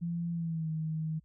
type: tone with pitch glide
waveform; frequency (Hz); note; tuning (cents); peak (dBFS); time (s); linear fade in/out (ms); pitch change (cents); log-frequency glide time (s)
sine; 170.1 to 157.79; F3 to D#3; -45 to +25; -31; 0.01-1.2; 20; -130; 0.32-0.7
effects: added 60 Hz sine -63 dBFS peak until 1.24 s